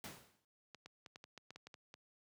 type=noise with exponential decay; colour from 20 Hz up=pink; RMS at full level=-45 dBFS; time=0.04-0.45 s; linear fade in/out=1 ms; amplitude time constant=87 ms
type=clicks; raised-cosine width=0.2 ms; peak=-35 dBFS; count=11; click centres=0.747 / 0.86 / 1.062 / 1.159 / 1.241 / 1.377 / 1.506 / 1.56 / 1.67 / 1.742 / 1.941 s
effects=high-pass 100 Hz 12 dB/octave